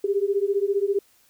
sine beating tone pair, 392.3 / 407.3 Hz, G4 / G#4, +1 / -34 cents, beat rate 15 Hz, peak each -23 dBFS, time 0.04-0.99 s, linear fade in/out 5 ms, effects white hiss -60 dBFS RMS until 1.29 s

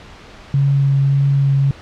sine tone with vibrato, 138.59 Hz, C#3, in tune, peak -11 dBFS, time 0.54-1.71 s, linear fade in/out 2 ms, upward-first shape triangle, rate 1.7 Hz, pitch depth 12 cents each way, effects pink hiss -39 dBFS RMS until 1.81 s + low-pass 4000 Hz 12 dB/octave

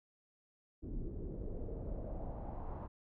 brown noise with low-pass filter sweep, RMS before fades -42 dBFS, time 0.82-2.88 s, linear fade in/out 20 ms, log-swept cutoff 310 to 1000 Hz, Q 2.7, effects none

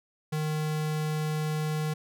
square tone, 154 Hz, D#3, 17 cents flat, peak -28 dBFS, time 0.32-1.94 s, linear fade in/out 10 ms, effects none

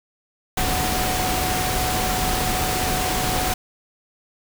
sine tone in noise, 739 Hz, F#5, 2 cents flat, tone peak -26 dBFS, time 0.57-3.54 s, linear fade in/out 5 ms, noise pink, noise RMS -23 dBFS, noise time 0.57-3.54 s, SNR -6 dB, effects none

